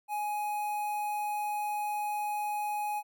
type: tone with notch filter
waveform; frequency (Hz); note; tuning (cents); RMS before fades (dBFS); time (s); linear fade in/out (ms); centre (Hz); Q
square; 836; G#5; +11; -33; 0.08-3.03; 50; 4900; 0.55
effects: none